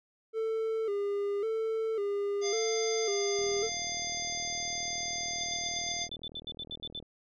triangle tone with vibrato, 424 Hz, G#4, 36 cents sharp, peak -27 dBFS, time 0.33-3.7 s, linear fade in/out 50 ms, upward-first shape square, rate 0.91 Hz, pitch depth 83 cents each way
harmonic tone, 698.5 Hz, F5, in tune, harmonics 1 / 3 / 5 / 7 / 9, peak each -41 / -40 / -41 / -38 / -37 dBFS, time 2.41-6.09 s, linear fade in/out 50 ms
click train, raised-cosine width 2 ms, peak -36 dBFS, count 145, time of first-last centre 3.39-7.026 s, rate 39.6 Hz
sine tone bursts, 3520 Hz, A7, in tune, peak -36 dBFS, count 14, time 5.4-6.993 s, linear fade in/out 2 ms, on 46 ms, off 73 ms
effects none

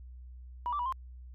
sine tone with pitch steps, 970 / 1167 / 974 / 1053 Hz, B5 / D6 / B5 / C6, -31 / -11 / -24 / +11 cents, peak -29 dBFS, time 0.66-0.924 s, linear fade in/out 0 ms, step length 66 ms, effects tanh soft clip ceiling -26 dBFS + added 62 Hz sine -45 dBFS peak until 1.34 s

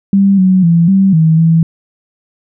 sine tone with pitch steps, 196.9 / 186.5 / 168.3 / 193.4 / 160.1 / 163.7 Hz, G3 / F#3 / E3 / G3 / D#3 / E3, +8 / +14 / +36 / -23 / +50 / -12 cents, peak -5 dBFS, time 0.13-1.63 s, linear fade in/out 2 ms, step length 250 ms, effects none

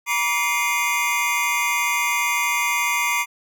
square tone cluster, 957 / 1158 / 2098 / 2256 / 2438 Hz, A#5 / D6 / C7 / C#7 / D#7, +45 / -25 / +4 / +30 / -36 cents, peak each -27 / -28 / -24 / -31 / -26 dBFS, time 0.06-3.26 s, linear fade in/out 50 ms, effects none

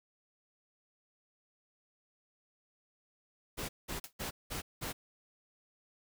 pink noise bursts, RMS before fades -39 dBFS, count 5, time 3.57-4.93 s, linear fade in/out 20 ms, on 120 ms, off 190 ms
white noise with exponential decay, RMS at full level -41 dBFS, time 4.04-4.13 s, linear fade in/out 1 ms, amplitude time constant 18 ms
effects none

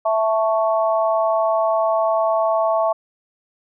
sine chord, A major, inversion second, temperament equal, 659.3 / 880 / 1108.7 Hz, E5 / A5 / C#6, 0 / 0 / 0 cents, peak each -17 / -23 / -23 dBFS, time 0.05-2.93 s, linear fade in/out 10 ms, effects none

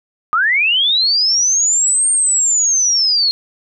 sine linear two-way sweep, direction up then down, 1190 to 8730 to 4210 Hz, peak -11 dBFS, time 0.33-3.31 s, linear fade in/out 0 ms, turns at 2.1 s, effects none

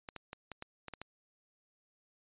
clicks, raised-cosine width 0.3 ms, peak -27 dBFS, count 8, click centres 0.088 / 0.163 / 0.331 / 0.517 / 0.624 / 0.883 / 0.937 / 1.016 s, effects resampled to 8000 Hz

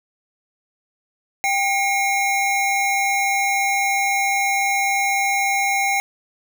square tone pair together, 787.9 / 2160 Hz, G5 / C#7, +9 / -45 cents, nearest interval octave + perfect fourth, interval 1746 cents, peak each -21 dBFS, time 1.44-6 s, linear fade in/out 0 ms, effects none

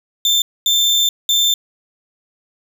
35% pulse tone bursts at uneven times, 3563 Hz, A7, 21 cents sharp, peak -10 dBFS, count 3, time 0.25-0.42 / 0.66-1.09 / 1.29-1.54 s, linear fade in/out 2 ms, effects none

